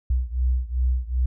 sine beating tone pair, 61.74 / 64.34 Hz, B1 / C2, 0 / -28 cents, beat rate 2.6 Hz, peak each -22 / -24 dBFS, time 0.1-1.26 s, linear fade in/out 5 ms, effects none

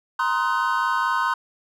triangle chord, C half-diminished seventh, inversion third, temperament just, 941.9 / 1046.5 / 1255.8 / 1507 Hz, Bb5 / C6 / Eb6 / Gb6, +18 / 0 / +16 / +31 cents, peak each -24 / -22 / -25 / -24 dBFS, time 0.19-1.34 s, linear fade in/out 5 ms, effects none

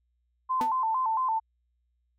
sine tone with vibrato, 959 Hz, A#5, 49 cents sharp, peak -24 dBFS, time 0.49-1.4 s, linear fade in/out 20 ms, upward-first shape square, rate 4.4 Hz, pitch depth 130 cents each way
sawtooth tone with exponential decay, 248.9 Hz, B3, 14 cents sharp, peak -25 dBFS, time 0.61-0.74 s, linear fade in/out 0 ms, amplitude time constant 28 ms
effects added 60 Hz sine -70 dBFS peak until 2.18 s

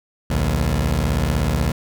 20% pulse beating tone pair, 61 / 77 Hz, B1 / D#2, -21 / -17 cents, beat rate 16 Hz, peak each -16 / -15 dBFS, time 0.3-1.72 s, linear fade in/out 5 ms, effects none

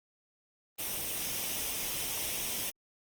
white noise with comb filter, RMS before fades -35 dBFS, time 0.78-2.71 s, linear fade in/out 20 ms, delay 0.34 ms, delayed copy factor +0.5, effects Opus 24 kbps

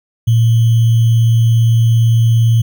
sine tone with sample-and-hold, 114.7 Hz, A#2, 28 cents flat, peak -7 dBFS, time 0.27-2.62 s, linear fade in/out 10 ms, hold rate 3150 Hz, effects none

